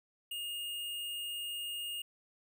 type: tone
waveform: square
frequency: 2842 Hz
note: F7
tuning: 30 cents sharp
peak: -38 dBFS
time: 0.31-2.02 s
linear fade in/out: 5 ms
effects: 12-bit